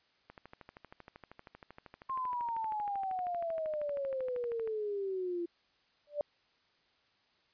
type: click train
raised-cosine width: 0.5 ms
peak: -34 dBFS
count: 57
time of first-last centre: 0.3-4.675 s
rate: 12.8 Hz
type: exponential sweep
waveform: sine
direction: down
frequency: 1068 to 339.6 Hz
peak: -33 dBFS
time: 2.09-5.46 s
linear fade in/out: 10 ms
type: tone with exponential growth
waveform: sine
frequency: 587.3 Hz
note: D5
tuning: in tune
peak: -26 dBFS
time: 6.07-6.21 s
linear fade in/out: 1 ms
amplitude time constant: 29 ms
effects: white hiss -71 dBFS RMS until 7.53 s + resampled to 11025 Hz